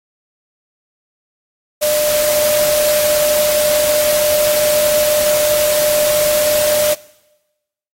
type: tone in noise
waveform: sine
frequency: 600 Hz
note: D5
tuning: 37 cents sharp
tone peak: -13 dBFS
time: 1.81-6.95 s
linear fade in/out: 20 ms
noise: white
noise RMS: -19 dBFS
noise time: 1.81-6.95 s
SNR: +3 dB
effects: noise-tail reverb RT60 1.0 s tail -21 dB re dry + AAC 48 kbps